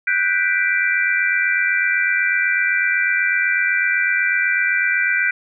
sine chord, G major seventh, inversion third, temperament equal, 1480 / 1568 / 1975.5 / 2349 Hz, F#6 / G6 / B6 / D7, 0 / 0 / 0 / 0 cents, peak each -21 dBFS, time 0.07-5.31 s, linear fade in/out 5 ms, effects none

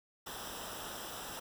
pink noise with comb filter, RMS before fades -44 dBFS, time 0.26-1.4 s, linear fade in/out 10 ms, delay 0.45 ms, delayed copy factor -0.7, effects none

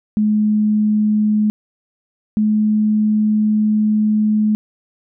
sine tone pair in turn, 212.2 / 213.4 Hz, G#3 / G#3, +38 / +47 cents, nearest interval unison, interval 9 cents, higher second, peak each -12 dBFS, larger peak neither, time 0.17-1.5 / 2.37-4.55 s, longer second, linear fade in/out 0 ms, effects none

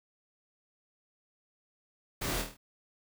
pink noise with echo, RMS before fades -35 dBFS, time 2.21-2.42 s, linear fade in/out 10 ms, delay 25 ms, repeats 6, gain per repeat -4 dB, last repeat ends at 2.57 s, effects none

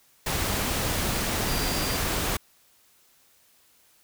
sine tone in noise, 4749 Hz, D8, 18 cents sharp, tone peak -35 dBFS, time 1.48-1.97 s, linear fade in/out 5 ms, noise pink, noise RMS -27 dBFS, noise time 0.26-2.37 s, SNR -11 dB, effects white hiss -61 dBFS RMS until 4.03 s

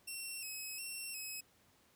10% pulse tone with vibrato, 2637 Hz, E7, in tune, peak -34 dBFS, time 0.07-1.41 s, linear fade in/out 10 ms, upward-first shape square, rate 1.4 Hz, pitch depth 52 cents each way, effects pink hiss -69 dBFS RMS until 1.95 s + high-pass 80 Hz 12 dB/octave

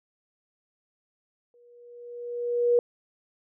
sine tone with exponential growth, 480.4 Hz, B4, 48 cents flat, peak -16 dBFS, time 1.54-2.79 s, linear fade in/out 1 ms, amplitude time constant 270 ms, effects none

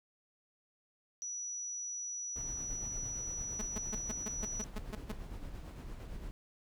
sine tone, 5880 Hz, F#8, 12 cents flat, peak -38 dBFS, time 1.22-4.64 s, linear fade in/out 0 ms
brown noise with tremolo, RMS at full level -43 dBFS, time 2.36-6.31 s, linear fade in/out 0 ms, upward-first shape sine, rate 8.8 Hz, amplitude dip 40%
sawtooth tone bursts, 213.5 Hz, G#3, 48 cents sharp, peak -34 dBFS, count 10, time 3.59-5.12 s, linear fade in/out 5 ms, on 27 ms, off 140 ms
effects none

